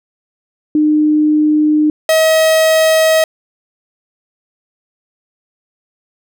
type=tone pair in turn; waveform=sine / 45% pulse; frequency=303.7 / 637.4 Hz; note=D#4 / D#5; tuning=-42 / +42 cents; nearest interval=octave + minor second; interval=1284 cents; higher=second; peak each=-8 dBFS; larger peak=neither; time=0.75-1.9 / 2.09-3.24 s; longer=neither; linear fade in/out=2 ms; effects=none